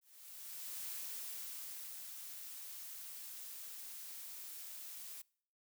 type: noise with ADSR envelope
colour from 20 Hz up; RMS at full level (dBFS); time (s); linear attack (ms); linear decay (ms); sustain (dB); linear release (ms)
blue; -44; 0.01-5.22; 840; 1200; -5; 8
effects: noise-tail reverb RT60 0.6 s tail -25 dB re dry

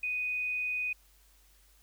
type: tone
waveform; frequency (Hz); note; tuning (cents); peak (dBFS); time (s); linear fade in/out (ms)
sine; 2489; D#7; 0; -30; 0.03-0.93; 5
effects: added 49 Hz sine -62 dBFS peak until 1.82 s + white hiss -65 dBFS RMS until 1.82 s

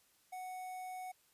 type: tone with notch filter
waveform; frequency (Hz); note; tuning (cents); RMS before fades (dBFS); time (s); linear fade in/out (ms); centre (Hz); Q
square; 740; F#5; 0; -45; 0.32-1.12; 10; 4200; 0.68
effects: white hiss -71 dBFS RMS until 1.33 s + resampled to 32000 Hz

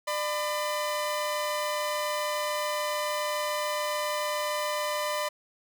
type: tone pair together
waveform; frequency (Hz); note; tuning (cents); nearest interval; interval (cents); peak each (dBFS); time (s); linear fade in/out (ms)
sawtooth; 598.2 / 1006; D5 / B5; +32 / +32; major sixth; 900; -26 / -28; 0.07-5.29; 10
effects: none

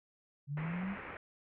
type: linear sweep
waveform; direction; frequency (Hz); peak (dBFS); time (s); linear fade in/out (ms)
sine; up; 137.6 to 204.1; -35; 0.47-0.97; 50
type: low-pass noise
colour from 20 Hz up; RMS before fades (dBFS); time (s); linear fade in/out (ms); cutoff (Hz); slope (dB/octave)
white; -46; 0.57-1.17; 2; 2400; 48
effects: none

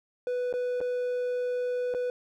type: tone with dropouts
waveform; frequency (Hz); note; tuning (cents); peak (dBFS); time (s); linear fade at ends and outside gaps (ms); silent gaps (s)
triangle; 494.8; B4; +3; -25; 0.27-2.1; 1; 0.527-0.538 / 0.805-0.812 / 1.94-1.947
effects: none

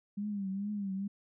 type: tone with vibrato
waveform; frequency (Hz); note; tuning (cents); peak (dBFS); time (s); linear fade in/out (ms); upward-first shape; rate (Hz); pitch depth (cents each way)
sine; 200; G3; +35; -33; 0.17-1.08; 10; triangle; 2.3; 97
effects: none

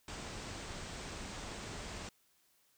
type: low-pass noise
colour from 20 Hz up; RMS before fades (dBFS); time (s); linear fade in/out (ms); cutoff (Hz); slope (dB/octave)
pink; -45; 0.08-2.09; 2; 8700; 96
effects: white hiss -72 dBFS RMS until 2.77 s

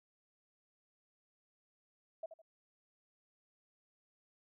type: tone with echo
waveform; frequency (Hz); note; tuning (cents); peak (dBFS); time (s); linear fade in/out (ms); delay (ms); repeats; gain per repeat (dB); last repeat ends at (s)
sine; 649; E5; -27; -39; 2.23-2.26; 5; 79; 2; -10; 2.418
effects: none

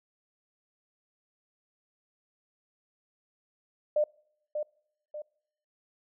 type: tone with echo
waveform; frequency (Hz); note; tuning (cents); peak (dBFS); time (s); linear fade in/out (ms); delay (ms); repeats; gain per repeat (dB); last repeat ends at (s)
sine; 601; D5; +40; -22; 3.96-4.04; 5; 590; 2; -7; 5.22
effects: noise-tail reverb RT60 0.7 s tail -25 dB re dry

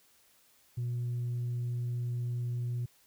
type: tone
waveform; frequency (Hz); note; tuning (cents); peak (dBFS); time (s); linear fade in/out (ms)
sine; 121.2; B2; -32; -29; 0.77-2.86; 10
effects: tanh soft clip ceiling -29 dBFS + white hiss -65 dBFS RMS until 3.06 s

